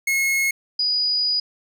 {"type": "tone pair in turn", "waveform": ["45% pulse", "sine"], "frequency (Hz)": [2170, 4924], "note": ["C#7", "D#8"], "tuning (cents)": [-37, -19], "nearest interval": "octave + major second", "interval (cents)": 1418, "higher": "second", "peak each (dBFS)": -18, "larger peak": "neither", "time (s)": [[0.07, 0.51], [0.79, 1.4]], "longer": "second", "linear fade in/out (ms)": 5, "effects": []}